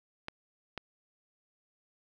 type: clicks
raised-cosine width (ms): 0.3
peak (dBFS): -21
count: 2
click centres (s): 0.284 / 0.777
effects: none